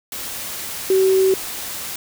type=tone in noise; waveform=sine; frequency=380.5 Hz; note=F#4; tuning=48 cents sharp; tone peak=-12 dBFS; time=0.9-1.34 s; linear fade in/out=2 ms; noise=white; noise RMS=-29 dBFS; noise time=0.12-1.96 s; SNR=+14 dB; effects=none